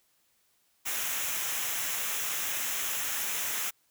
white noise with comb filter, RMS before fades -32 dBFS, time 0.85-3.71 s, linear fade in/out 20 ms, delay 0.22 ms, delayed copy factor -0.6, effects white hiss -70 dBFS RMS until 3.9 s

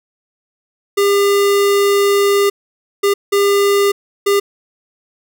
square tone bursts at uneven times, 401.9 Hz, G4, 43 cents sharp, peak -11 dBFS, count 4, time 0.97-2.5 / 3.03-3.14 / 3.32-3.92 / 4.26-4.4 s, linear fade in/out 10 ms, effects none

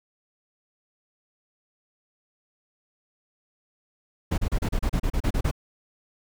brown noise bursts, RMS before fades -23 dBFS, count 12, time 4.31-5.513 s, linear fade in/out 10 ms, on 70 ms, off 33 ms, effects none

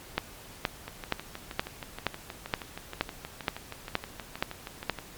two click trains, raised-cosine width 0.3 ms, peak -21 / -9 dBFS, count 27 / 11, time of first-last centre 0.88-4.987 / 0.18-4.897 s, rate 6.33 / 2.12 Hz, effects pink hiss -48 dBFS RMS until 5.17 s + MP3 96 kbps

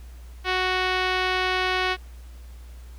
5% pulse tone with low-pass filter, 370 Hz, F#4, in tune, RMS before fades -24 dBFS, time 0.44-1.97 s, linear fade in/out 50 ms, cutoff 3300 Hz, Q 0.66, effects added 60 Hz sine -39 dBFS peak until 2.98 s + pink hiss -55 dBFS RMS until 2.98 s

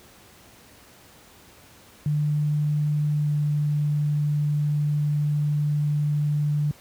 sine tone with pitch glide, 149 to 147.89 Hz, D3 to D3, +25 to +12 cents, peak -20 dBFS, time 2.06-6.71 s, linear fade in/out 0 ms, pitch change -13 cents, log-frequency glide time 3.13-3.34 s, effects pink hiss -51 dBFS RMS until 6.8 s + high-pass 60 Hz 12 dB/octave

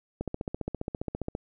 click train, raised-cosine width 2 ms, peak -18 dBFS, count 18, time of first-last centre 0.21-1.351 s, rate 14.9 Hz, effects none

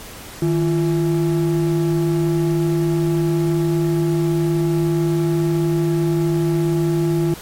triangle ring-modulated tone, 249.2 Hz, B3, 16 cents sharp, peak -10 dBFS, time 0.42-7.34 s, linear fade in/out 2 ms, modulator 92.7 Hz, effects pink hiss -36 dBFS RMS until 7.41 s + MP3 64 kbps

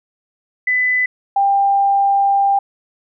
sine tone pair in turn, 2002 / 794.5 Hz, B6 / G5, +23 / +23 cents, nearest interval octave + major third, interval 1600 cents, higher first, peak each -13 / -11 dBFS, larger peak second, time 0.67-1.06 / 1.36-2.59 s, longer second, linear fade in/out 5 ms, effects none

